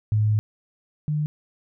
sine tone pair in turn, 106.8 / 150.72 Hz, G#2 / D3, +49 / +45 cents, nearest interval tritone, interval 596 cents, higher second, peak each -17 / -21 dBFS, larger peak first, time 0.12-0.39 / 1.08-1.26 s, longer first, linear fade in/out 0 ms, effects none

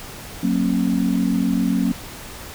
sine tone cluster, 183.9 / 231 / 270.9 Hz, F#3 / A#3 / C#4, -10 / -16 / -40 cents, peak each -21 dBFS, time 0.43-1.92 s, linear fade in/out 5 ms, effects pink hiss -36 dBFS RMS until 2.54 s

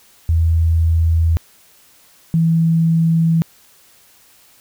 sine tone pair in turn, 82.1 / 164.2 Hz, E2 / E3, -6 / -6 cents, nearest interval octave, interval 1200 cents, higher second, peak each -11 dBFS, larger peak neither, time 0.29-1.37 / 2.34-3.42 s, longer neither, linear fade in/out 0 ms, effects white hiss -50 dBFS RMS until 4.6 s

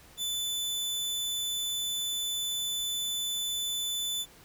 sawtooth tone, 3500 Hz, A7, 10 cents flat, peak -27 dBFS, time 0.17-4.26 s, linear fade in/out 50 ms, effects pink hiss -55 dBFS RMS until 4.44 s

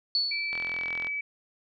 sine tone with exponential decay, 4435 Hz, C#8, in tune, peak -21 dBFS, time 0.15-0.89 s, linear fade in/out 1 ms, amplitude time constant 160 ms
sine tone with pitch glide, 2324 to 2291 Hz, D7 to D7, -19 to -44 cents, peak -29 dBFS, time 0.31-1.21 s, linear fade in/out 5 ms, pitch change -25 cents, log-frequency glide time 0.45-0.84 s
click train, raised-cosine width 0.3 ms, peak -22 dBFS, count 24, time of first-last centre 0.53-1.07 s, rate 42.6 Hz
effects none

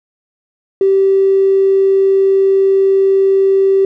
triangle tone with tanh clipping, 388.1 Hz, G4, 17 cents flat, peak -7 dBFS, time 0.81-3.85 s, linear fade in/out 2 ms, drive 2 dB, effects none

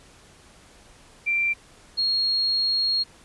sine tone pair in turn, 2358 / 4280 Hz, D7 / C8, +6 / +38 cents, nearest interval minor seventh, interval 1032 cents, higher second, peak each -20 dBFS, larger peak neither, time 1.26-1.54 / 1.97-3.04 s, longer second, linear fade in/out 20 ms, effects pink hiss -52 dBFS RMS until 3.24 s + resampled to 24000 Hz

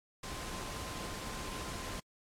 sine tone in noise, 1040 Hz, C6, 11 cents flat, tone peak -50 dBFS, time 0.23-2 s, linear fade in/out 5 ms, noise pink, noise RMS -42 dBFS, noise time 0.23-2 s, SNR -11 dB, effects low-pass 10000 Hz 12 dB/octave + AAC 64 kbps

